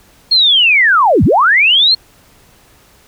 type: linear two-way sweep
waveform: sine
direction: down then up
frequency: 4326 to 64.5 to 4326 Hz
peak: -6 dBFS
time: 0.31-1.95 s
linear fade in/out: 10 ms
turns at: 1.24 s
effects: pink hiss -47 dBFS RMS until 3.07 s